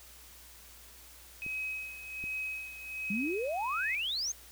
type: tone with tremolo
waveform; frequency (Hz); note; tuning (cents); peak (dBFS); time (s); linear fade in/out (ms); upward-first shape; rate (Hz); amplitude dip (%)
sine; 2542; D#7; +36; -33; 1.42-3.95; 0; sine; 1.3; 70
type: clicks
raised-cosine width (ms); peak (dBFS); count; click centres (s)
3; -34; 2; 1.464 / 2.24
type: exponential sweep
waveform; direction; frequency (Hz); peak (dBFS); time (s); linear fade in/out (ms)
sine; up; 189.6 to 6590; -31; 3.1-4.32; 5
effects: added 60 Hz sine -58 dBFS peak until 4.51 s + white hiss -54 dBFS RMS until 4.51 s